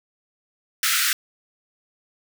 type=high-pass noise; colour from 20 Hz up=pink; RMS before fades=-21 dBFS; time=0.83-1.13 s; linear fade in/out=2 ms; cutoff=1300 Hz; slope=96 dB/octave; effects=none